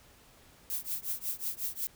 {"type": "noise with tremolo", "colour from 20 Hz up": "violet", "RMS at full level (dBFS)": -32, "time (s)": [0.7, 1.87], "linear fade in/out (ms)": 0, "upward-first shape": "triangle", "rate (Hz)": 5.5, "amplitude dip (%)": 100, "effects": ["pink hiss -59 dBFS RMS until 1.95 s"]}